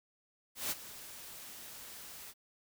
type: noise with ADSR envelope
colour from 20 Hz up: white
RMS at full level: -34 dBFS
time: 0.55-2.34 s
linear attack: 160 ms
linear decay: 30 ms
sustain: -15 dB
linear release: 45 ms
effects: none